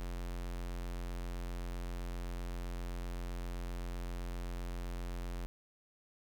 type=tone with notch filter; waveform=square; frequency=43.86 Hz; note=F1; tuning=8 cents sharp; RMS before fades=-40 dBFS; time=0-5.46 s; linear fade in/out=0 ms; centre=88 Hz; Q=1.1; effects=none